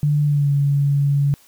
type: tone with pitch glide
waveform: sine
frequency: 147.4 to 141.72 Hz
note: D3 to C#3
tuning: +7 to +39 cents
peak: -14 dBFS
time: 0.03-1.34 s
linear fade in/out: 0 ms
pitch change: -68 cents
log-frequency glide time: 0.24-0.5 s
effects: white hiss -52 dBFS RMS until 1.47 s